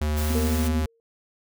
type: tone with pitch glide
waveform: square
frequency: 75.7 to 77.29 Hz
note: D#2 to D#2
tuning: -47 to -11 cents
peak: -23 dBFS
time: 0.01-0.86 s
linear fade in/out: 5 ms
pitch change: +36 cents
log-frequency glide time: 0.19-0.41 s
type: noise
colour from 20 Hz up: white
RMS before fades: -35 dBFS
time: 0.16-0.69 s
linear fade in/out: 20 ms
type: tone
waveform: sine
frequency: 244.3 Hz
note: B3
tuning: 19 cents flat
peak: -26 dBFS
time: 0.3-0.82 s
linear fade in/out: 5 ms
type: tone with exponential decay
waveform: sine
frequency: 458.9 Hz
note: A#4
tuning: 27 cents flat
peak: -25 dBFS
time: 0.35-1 s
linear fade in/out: 1 ms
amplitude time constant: 140 ms
effects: none